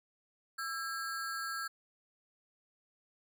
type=ring-modulated tone; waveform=square; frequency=1480 Hz; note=F#6; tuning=in tune; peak=-34 dBFS; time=0.58-1.68 s; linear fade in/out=10 ms; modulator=143 Hz; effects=none